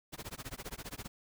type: noise with tremolo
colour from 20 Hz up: pink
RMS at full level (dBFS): -41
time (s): 0.12-1.08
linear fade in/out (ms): 20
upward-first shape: sine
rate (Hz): 15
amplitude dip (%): 100
effects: none